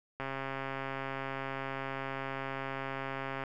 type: click train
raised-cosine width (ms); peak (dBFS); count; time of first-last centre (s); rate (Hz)
0.5; -22; 438; 0.2-3.437; 135
effects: none